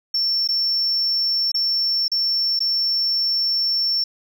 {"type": "tone with dropouts", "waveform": "sine", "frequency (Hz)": 5420, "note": "E8", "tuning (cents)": 47, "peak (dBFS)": -16, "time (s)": [0.14, 4.04], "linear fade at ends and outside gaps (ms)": 5, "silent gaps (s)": [[0.476, 0.487], [1.518, 1.543], [2.081, 2.116], [2.592, 2.604]], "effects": ["tanh soft clip ceiling -15 dBFS", "9-bit"]}